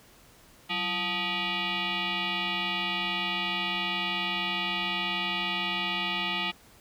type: tone with frequency modulation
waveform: sine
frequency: 188.2 Hz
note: F#3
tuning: 30 cents sharp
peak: -27 dBFS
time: 0.69-6.52 s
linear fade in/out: 20 ms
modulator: 529 Hz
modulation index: 6.4
effects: pink hiss -56 dBFS RMS until 6.8 s